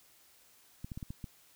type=clicks; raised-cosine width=5 ms; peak=-28 dBFS; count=6; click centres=0.845 / 0.918 / 0.975 / 1.028 / 1.105 / 1.242 s; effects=white hiss -63 dBFS RMS until 1.55 s